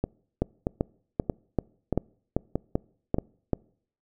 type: two click trains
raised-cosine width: 2 ms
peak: -12 / -10 dBFS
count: 6 / 9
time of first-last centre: 0.04-3.185 / 0.42-3.533 s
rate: 1.59 / 2.57 Hz
effects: noise-tail reverb RT60 0.6 s tail -26 dB re dry